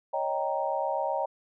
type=chord; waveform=sine; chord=Eb dominant seventh; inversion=third; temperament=equal; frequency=554.4 / 622.3 / 784 / 932.3 Hz; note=Db5 / Eb5 / G5 / Bb5; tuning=0 / 0 / 0 / 0 cents; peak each=-32 dBFS; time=0.13-1.26 s; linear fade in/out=10 ms; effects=none